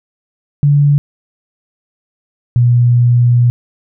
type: tone pair in turn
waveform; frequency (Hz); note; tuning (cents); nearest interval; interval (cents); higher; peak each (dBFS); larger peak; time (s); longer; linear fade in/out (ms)
sine; 144.1 / 121.17; D3 / B2; -33 / -33; minor third; 300; first; -6; neither; 0.63-0.98 / 2.56-3.5; second; 0
effects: none